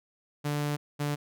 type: tone pair in turn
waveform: sawtooth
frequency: 146.83 / 146.14 Hz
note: D3 / D3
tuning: 0 / -8 cents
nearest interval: unison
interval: 8 cents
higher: first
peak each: -24 dBFS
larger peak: neither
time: 0.44-0.77 / 0.99-1.16 s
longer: first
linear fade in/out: 20 ms
effects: none